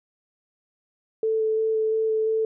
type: tone with vibrato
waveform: sine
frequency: 440 Hz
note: A4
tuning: in tune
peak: -20 dBFS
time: 1.23-2.45 s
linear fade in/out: 2 ms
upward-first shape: square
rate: 2.9 Hz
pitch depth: 8 cents each way
effects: none